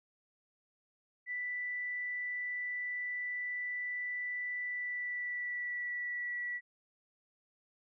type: tone with pitch glide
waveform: sine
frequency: 1977 to 1949.8 Hz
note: B6 to B6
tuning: +1 to -23 cents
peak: -35 dBFS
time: 1.26-6.61 s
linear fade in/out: 50 ms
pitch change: -24 cents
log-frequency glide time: 4.63-5.99 s
effects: none